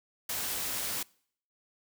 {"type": "noise", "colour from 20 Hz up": "white", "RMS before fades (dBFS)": -34, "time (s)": [0.29, 1.03], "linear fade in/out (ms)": 5, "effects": ["noise-tail reverb RT60 0.6 s tail -25 dB re dry"]}